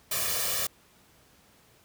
white noise with comb filter, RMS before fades -29 dBFS, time 0.11-0.67 s, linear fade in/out 5 ms, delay 1.7 ms, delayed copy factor +0.85, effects pink hiss -60 dBFS RMS until 1.84 s + high-pass 60 Hz 12 dB/octave

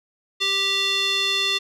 square tone with band-pass filter, 392 Hz, G4, in tune, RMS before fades -22 dBFS, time 0.4-1.59 s, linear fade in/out 20 ms, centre 3500 Hz, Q 3.8, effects none

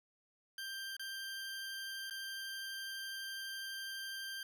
20% pulse tone with dropouts, 1578 Hz, G6, 11 cents sharp, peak -37 dBFS, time 0.58-4.43 s, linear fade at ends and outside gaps 2 ms, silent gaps 0.967-0.995 / 2.099-2.108 s, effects none

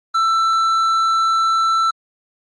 sine tone with tanh clipping, 1332 Hz, E6, 18 cents sharp, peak -15 dBFS, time 0.14-1.91 s, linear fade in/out 10 ms, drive 8 dB, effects Opus 32 kbps

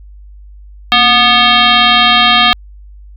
sine tone with frequency modulation, 2217 Hz, C#7, in tune, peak -5 dBFS, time 0.92-2.53 s, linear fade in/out 0 ms, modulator 497 Hz, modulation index 3.2, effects added 50 Hz sine -32 dBFS peak until 3.16 s

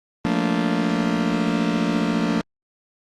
40% pulse chord, Bb major seventh, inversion second, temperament just, 174.81 / 218.5 / 233.1 / 291.4 Hz, F3 / A3 / Bb3 / D4, +2 / -12 / 0 / -13 cents, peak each -24 dBFS, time 0.25-2.41 s, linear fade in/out 0 ms, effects low-pass 5000 Hz 12 dB/octave + Opus 24 kbps

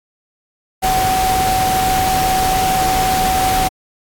sine tone in noise, 754 Hz, F#5, 32 cents sharp, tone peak -14 dBFS, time 0.82-3.69 s, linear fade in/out 20 ms, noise pink, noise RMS -20 dBFS, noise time 0.82-3.69 s, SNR +3 dB, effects AAC 64 kbps

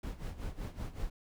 brown noise with tremolo, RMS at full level -37 dBFS, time 0.03-1.1 s, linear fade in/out 5 ms, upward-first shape sine, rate 5.3 Hz, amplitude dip 80%, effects none

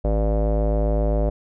square tone with low-pass filter, 53.7 Hz, A1, 41 cents flat, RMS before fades -20 dBFS, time 0.04-1.3 s, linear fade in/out 10 ms, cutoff 590 Hz, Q 4.5, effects none

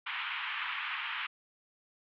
white band-pass noise, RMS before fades -37 dBFS, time 0.06-1.27 s, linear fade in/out 10 ms, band 950 to 3100 Hz, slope 48 dB/octave, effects none

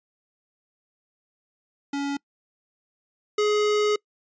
square tone pair in turn, 281.7 / 419.8 Hz, C#4 / G#4, +28 / +19 cents, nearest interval perfect fifth, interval 691 cents, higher second, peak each -26 / -20 dBFS, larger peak second, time 1.93-2.17 / 3.38-3.96 s, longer second, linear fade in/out 5 ms, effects noise-tail reverb RT60 0.1 s tail -25 dB re dry + resampled to 16000 Hz

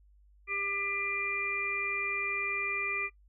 harmonic tone, 398.3 Hz, G4, 28 cents sharp, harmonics 1 / 3 / 5 / 6, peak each -43 / -39 / -37 / -32 dBFS, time 0.47-3.1 s, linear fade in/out 50 ms, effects noise-tail reverb RT60 0.1 s tail -21 dB re dry + added 50 Hz sine -58 dBFS peak until 3.28 s

